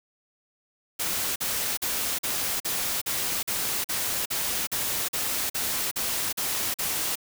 white noise bursts, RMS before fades -28 dBFS, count 15, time 0.99-7.156 s, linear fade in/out 10 ms, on 370 ms, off 44 ms, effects none

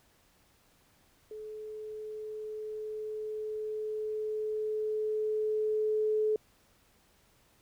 sine tone with level ramp, 430 Hz, A4, 40 cents flat, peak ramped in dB -40 to -25 dBFS, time 1.31-6.36 s, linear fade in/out 2 ms, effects pink hiss -66 dBFS RMS until 7.61 s

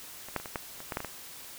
clicks, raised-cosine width 0.5 ms, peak -28 / -14 / -27 / -24 / -16 / -27 / -18 / -15 / -21 / -21 dBFS, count 10, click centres 0.286 / 0.363 / 0.4 / 0.458 / 0.558 / 0.804 / 0.922 / 0.971 / 1.004 / 1.047 s, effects white hiss -46 dBFS RMS until 1.58 s

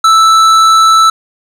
sine tone with hard clipping, 1318.5 Hz, E6, in tune, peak -5 dBFS, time 0.04-1.1 s, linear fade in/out 5 ms, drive 11 dB, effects none

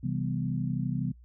sine chord, C major seventh, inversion none, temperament equal with one note detuned, 132.41 / 164.81 / 196 / 246.9 Hz, C3 / E3 / G3 / B3, +21 / 0 / 0 / 0 cents, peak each -31 / -33 / -35 / -35 dBFS, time 0.03-1.12 s, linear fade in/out 10 ms, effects noise-tail reverb RT60 0.1 s tail -23 dB re dry + added 60 Hz sine -50 dBFS peak until 1.24 s

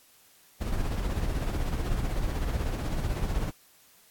brown noise with tremolo, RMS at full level -27 dBFS, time 0.6-3.51 s, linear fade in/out 20 ms, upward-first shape sine, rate 16 Hz, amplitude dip 45%, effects white hiss -59 dBFS RMS until 4.1 s + AAC 64 kbps

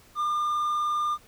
triangle tone with vibrato, 1201 Hz, D6, 38 cents sharp, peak -22 dBFS, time 0.15-1.18 s, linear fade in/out 50 ms, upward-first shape square, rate 20 Hz, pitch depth 13 cents each way, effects pink hiss -56 dBFS RMS until 1.27 s

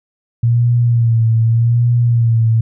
sine tone with vibrato, 116.54 Hz, A#2, in tune, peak -9 dBFS, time 0.43-2.61 s, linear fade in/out 5 ms, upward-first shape sine, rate 0.84 Hz, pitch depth 53 cents each way, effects none

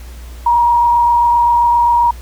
sine tone with frequency modulation, 950 Hz, A#5, 33 cents sharp, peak -8 dBFS, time 0.46-2.11 s, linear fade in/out 5 ms, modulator 27.6 Hz, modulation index 0.48, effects added 60 Hz sine -29 dBFS peak until 2.21 s + pink hiss -41 dBFS RMS until 2.21 s

